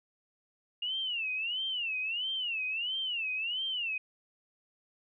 sine tone with vibrato, 2812 Hz, F7, 11 cents sharp, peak -31 dBFS, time 0.82-3.98 s, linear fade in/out 5 ms, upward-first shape sine, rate 1.5 Hz, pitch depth 200 cents each way, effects none

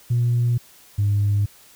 sine tone pair in turn, 120 / 102.05 Hz, B2 / G#2, -49 / -30 cents, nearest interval minor third, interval 281 cents, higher first, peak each -15 dBFS, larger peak neither, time 0.1-0.58 / 0.98-1.46 s, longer neither, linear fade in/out 10 ms, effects tanh soft clip ceiling -13 dBFS + white hiss -50 dBFS RMS until 1.75 s

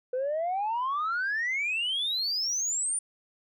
sine exponential sweep, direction up, 493.9 to 9410 Hz, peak -25 dBFS, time 0.13-2.99 s, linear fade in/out 5 ms, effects tanh soft clip ceiling -24 dBFS

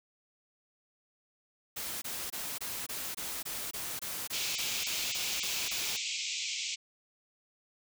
white noise bursts, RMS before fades -38 dBFS, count 15, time 1.76-5.968 s, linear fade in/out 10 ms, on 260 ms, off 22 ms
pink band-pass noise, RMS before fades -36 dBFS, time 4.32-6.76 s, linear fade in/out 20 ms, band 2200 to 7700 Hz, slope 96 dB/octave
effects none

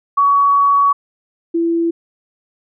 sine tone pair in turn, 1127 / 335.1 Hz, C#6 / E4, +28 / +29 cents, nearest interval octave + major sixth, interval 2099 cents, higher first, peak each -9 / -13 dBFS, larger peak first, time 0.17-0.93 / 1.54-1.91 s, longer first, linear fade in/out 10 ms, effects none

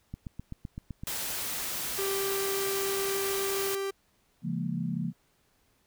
click train, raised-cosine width 5 ms, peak -25 dBFS, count 8, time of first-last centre 0.14-1.035 s, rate 7.82 Hz
white noise, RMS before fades -34 dBFS, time 1.07-3.75 s, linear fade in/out 0 ms
45% pulse tone, 392 Hz, G4, in tune, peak -30 dBFS, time 1.98-3.91 s, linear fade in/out 10 ms
sine chord, Bb minor seventh, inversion first, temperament equal with one note detuned, 138.59 / 171.32 / 207.7 / 233.1 Hz, Db3 / F3 / Ab3 / Bb3, 0 / -33 / 0 / 0 cents, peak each -36 / -32 / -37 / -35 dBFS, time 4.42-5.13 s, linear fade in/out 50 ms
effects pink hiss -69 dBFS RMS until 5.86 s

